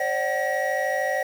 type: tone cluster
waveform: triangle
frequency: 536 / 589 / 752 / 1908 Hz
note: C5 / D5 / F#5 / A#6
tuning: +42 / +5 / +28 / +40 cents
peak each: -26 dBFS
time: 0-1.23 s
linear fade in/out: 5 ms
effects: 7-bit